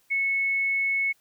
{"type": "tone", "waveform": "sine", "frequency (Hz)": 2200, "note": "C#7", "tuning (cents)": -14, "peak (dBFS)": -22, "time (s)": [0.1, 1.13], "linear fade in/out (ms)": 20, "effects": ["white hiss -65 dBFS RMS until 1.2 s"]}